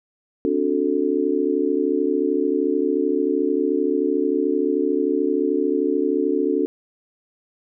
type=chord; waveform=sine; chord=D dominant seventh; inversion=third; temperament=just; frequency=264.3 / 293.7 / 367.1 / 440.5 Hz; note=C4 / D4 / F#4 / A4; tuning=+18 / 0 / -14 / +2 cents; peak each=-26 / -22 / -23 / -23 dBFS; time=0.45-6.66 s; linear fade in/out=0 ms; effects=none